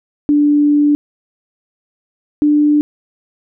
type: tone pair in turn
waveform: sine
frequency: 293.1 / 296.5 Hz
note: D4 / D4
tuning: -3 / +17 cents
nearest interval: unison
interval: 20 cents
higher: second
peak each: -8 dBFS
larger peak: neither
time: 0.29-0.95 / 2.42-2.81 s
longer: first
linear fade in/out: 0 ms
effects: none